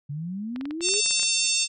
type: exponential sweep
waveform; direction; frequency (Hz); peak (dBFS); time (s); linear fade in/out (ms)
sine; up; 138.59 to 434.8; -29; 0.09-1.01; 10
type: clicks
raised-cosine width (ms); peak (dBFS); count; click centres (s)
0.3; -23; 11; 0.561 / 0.611 / 0.655 / 0.709 / 0.808 / 0.887 / 0.939 / 1.061 / 1.109 / 1.196 / 1.231
type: harmonic tone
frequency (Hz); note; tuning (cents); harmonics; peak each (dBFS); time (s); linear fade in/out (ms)
901; A5; +41; 3 / 4 / 5 / 6 / 7 / 8 / 9; -29 / -29 / -29 / -29 / -29 / -29 / -29; 0.81-1.68; 50
effects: none